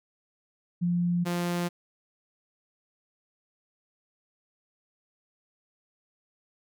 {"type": "tone pair in turn", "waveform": ["sine", "sawtooth"], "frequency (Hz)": [174.61, 174.61], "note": ["F3", "F3"], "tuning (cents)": [0, 0], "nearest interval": "unison", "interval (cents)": 0, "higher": "neither", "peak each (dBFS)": -23, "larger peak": "neither", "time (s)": [[0.81, 1.25], [1.25, 1.69]], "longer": "neither", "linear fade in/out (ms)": 20, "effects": []}